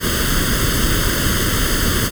pink noise with comb filter, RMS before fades -17 dBFS, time 0-2.11 s, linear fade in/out 50 ms, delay 0.62 ms, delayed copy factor +0.85, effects none

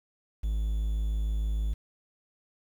triangle tone with quantisation, 53.2 Hz, G#1, 42 cents sharp, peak -24 dBFS, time 0.43-1.74 s, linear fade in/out 10 ms, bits 9, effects none

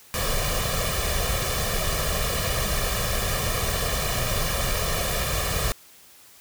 pink noise with comb filter, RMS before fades -25 dBFS, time 0.14-5.72 s, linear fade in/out 0 ms, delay 1.7 ms, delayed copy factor +0.75, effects white hiss -51 dBFS RMS until 6.4 s

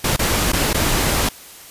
pink noise with dropouts, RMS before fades -18 dBFS, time 0.04-1.29 s, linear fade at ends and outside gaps 5 ms, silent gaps 0.164-0.191 / 0.521-0.531 / 0.732-0.743 s, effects white hiss -40 dBFS RMS until 1.7 s + resampled to 32000 Hz

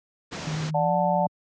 pink low-pass noise, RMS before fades -34 dBFS, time 0.31-0.71 s, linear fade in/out 20 ms, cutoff 6900 Hz, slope 48 dB/octave
sine tone with pitch glide, 155.6 to 176.68 Hz, D#3 to F3, 0 to +20 cents, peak -26 dBFS, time 0.47-1.27 s, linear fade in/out 2 ms, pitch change +220 cents, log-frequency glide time 0.74-0.94 s
sine chord, D major, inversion none, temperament just, 587.3 / 734.2 / 881 Hz, D5 / F#5 / A5, 0 / -14 / +2 cents, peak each -25 dBFS, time 0.74-1.27 s, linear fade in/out 10 ms
effects high-pass 100 Hz 12 dB/octave

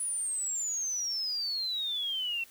sine exponential sweep, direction down, 9956 to 2687 Hz, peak -30 dBFS, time 0-2.44 s, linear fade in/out 5 ms, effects white hiss -56 dBFS RMS until 2.5 s

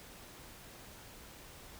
silence, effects pink hiss -53 dBFS RMS until 1.79 s

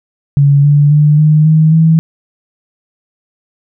sine tone with pitch steps, 141.7 / 145.43 / 149.26 / 153.19 / 157.23 / 161.37 Hz, C#3 / D3 / D3 / D#3 / D#3 / E3, +38 / -17 / +28 / -27 / +18 / -37 cents, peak -4 dBFS, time 0.37-1.99 s, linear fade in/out 0 ms, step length 270 ms, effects none

